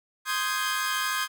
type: chord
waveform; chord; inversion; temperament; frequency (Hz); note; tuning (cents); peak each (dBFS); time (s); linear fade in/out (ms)
sawtooth; Ab major seventh; first; equal; 1046.5 / 1244.5 / 1568 / 1661.2; C6 / Eb6 / G6 / Ab6; 0 / 0 / 0 / 0; -28; 0.25-1.28; 50
effects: none